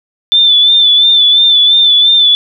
sine tone with vibrato, 3520 Hz, A7, in tune, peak -4 dBFS, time 0.32-2.35 s, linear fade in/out 0 ms, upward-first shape sine, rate 2.9 Hz, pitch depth 45 cents each way, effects none

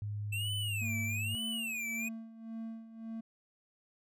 sine tone, 103.83 Hz, G#2, in tune, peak -35 dBFS, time 0.02-1.35 s, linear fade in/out 0 ms
square tone with vibrato, 2637 Hz, E7, in tune, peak -36 dBFS, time 0.32-2.09 s, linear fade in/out 10 ms, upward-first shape sine, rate 1.1 Hz, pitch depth 230 cents each way
triangle tone with tremolo, 225.1 Hz, A3, 40 cents sharp, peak -36 dBFS, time 0.81-3.21 s, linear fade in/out 10 ms, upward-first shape sine, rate 1.8 Hz, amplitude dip 75%
effects none

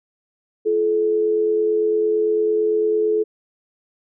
sine tone pair together, 341.9 / 430.8 Hz, F4 / A4, -37 / -37 cents, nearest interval major third, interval 400 cents, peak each -25 / -16 dBFS, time 0.65-3.24 s, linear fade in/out 20 ms, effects none

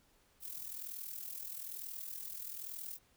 violet noise with amplitude modulation, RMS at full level -42 dBFS, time 0.4-2.99 s, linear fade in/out 50 ms, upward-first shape sine, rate 41.1 Hz, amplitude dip 65%, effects pink hiss -70 dBFS RMS until 3.16 s

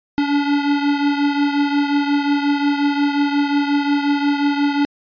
square beating tone pair, 285.6 / 291.2 Hz, D4 / D4, -48 / -15 cents, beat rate 5.6 Hz, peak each -17 / -23 dBFS, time 0.18-4.85 s, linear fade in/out 0 ms, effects resampled to 11025 Hz

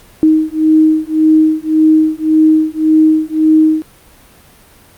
sine beating tone pair, 312.4 / 314.2 Hz, D#4 / D#4, +7 / +17 cents, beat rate 1.8 Hz, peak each -10 dBFS, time 0.23-3.82 s, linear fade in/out 0 ms, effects pink hiss -43 dBFS RMS until 4.97 s + Opus 48 kbps

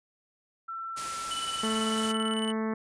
sine tone, 1341 Hz, E6, 29 cents sharp, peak -34 dBFS, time 0.68-2.34 s, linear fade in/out 10 ms
white noise, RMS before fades -37 dBFS, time 0.96-2.13 s, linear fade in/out 20 ms
square tone with tremolo, 2980 Hz, F#7, 12 cents sharp, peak -32 dBFS, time 1.31-2.52 s, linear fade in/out 2 ms, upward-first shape square, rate 18 Hz, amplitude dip 60%
harmonic tone, 220 Hz, A3, in tune, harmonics 1 / 2 / 3 / 4 / 5 / 6 / 7 / 8 / 9 / 10, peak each -29 / -34 / -42 / -42 / -41 / -44 / -49 / -45 / -49 / -52 dBFS, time 1.63-2.74 s, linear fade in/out 5 ms
effects resampled to 22050 Hz

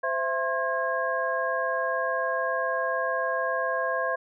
sine tone cluster, 519 / 666 / 1063 / 1635 Hz, C5 / E5 / C6 / G#6, -14 / +18 / +27 / -28 cents, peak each -30 dBFS, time 0.03-4.16 s, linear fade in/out 10 ms, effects none

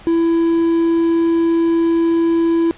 triangle tone with quantisation, 332.9 Hz, E4, 17 cents sharp, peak -10 dBFS, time 0.07-2.71 s, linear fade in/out 0 ms, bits 6, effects pink hiss -41 dBFS RMS until 2.77 s + resampled to 8000 Hz

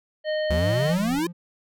harmonic tone, 616 Hz, D#5, 17 cents flat, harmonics 1 / 3 / 5 / 7, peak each -23 / -33 / -37 / -40 dBFS, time 0.24-0.96 s, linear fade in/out 50 ms
brown noise with exponential growth, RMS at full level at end -38 dBFS, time 0.36-1.19 s, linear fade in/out 1 ms, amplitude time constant 180 ms
triangle tone with tremolo, 173.8 Hz, F3, 8 cents flat, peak -26 dBFS, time 0.5-1.33 s, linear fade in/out 20 ms, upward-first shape square, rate 2.3 Hz, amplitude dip 50%
square exponential sweep, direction up, 69.7 to 351.3 Hz, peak -23 dBFS, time 0.5-1.27 s, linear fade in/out 5 ms
effects none

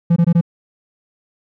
triangle tone bursts, 170 Hz, F3, 46 cents flat, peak -7 dBFS, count 4, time 0.1-0.412 s, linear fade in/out 10 ms, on 63 ms, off 20 ms, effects none

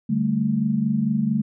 sine chord, D suspended fourth, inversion none, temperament just, 146.83 / 195.78 / 220.2 Hz, D3 / G3 / A3, 0 / -2 / +2 cents, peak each -26 / -24 / -21 dBFS, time 0.09-1.42 s, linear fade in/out 10 ms, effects none

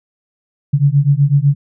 sine beating tone pair, 138.1 / 146.1 Hz, C#3 / D3, -6 / -9 cents, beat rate 8 Hz, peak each -12 dBFS, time 0.73-1.55 s, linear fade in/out 10 ms, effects none

